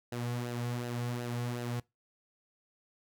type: tone with flanger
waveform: sawtooth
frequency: 120.8 Hz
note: B2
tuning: 38 cents flat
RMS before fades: -36 dBFS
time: 0.12-1.8 s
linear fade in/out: 5 ms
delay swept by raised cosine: 0.87 to 3.27 ms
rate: 2.7 Hz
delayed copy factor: -0.55
effects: noise-tail reverb RT60 0.2 s tail -22 dB re dry